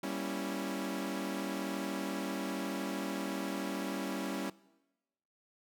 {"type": "chord", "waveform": "sawtooth", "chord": "G diminished seventh", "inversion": "none", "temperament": "equal with one note detuned", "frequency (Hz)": [196, 236.3, 277.2, 329.6], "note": ["G3", "Bb3", "Db4", "Fb4"], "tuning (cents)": [0, 24, 0, 0], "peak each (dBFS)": [-36, -40, -35, -38], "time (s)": [0.03, 4.5], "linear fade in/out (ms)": 5, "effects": ["noise-tail reverb RT60 1.0 s tail -21 dB re dry"]}